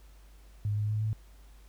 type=tone with pitch steps; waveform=sine; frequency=103.83 / 105.4 / 107 / 108.61 Hz; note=G#2 / G#2 / A2 / A2; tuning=0 / +26 / -48 / -22 cents; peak=-27 dBFS; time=0.65-1.13 s; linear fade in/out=0 ms; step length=120 ms; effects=added 50 Hz sine -51 dBFS peak until 1.68 s + pink hiss -63 dBFS RMS until 1.68 s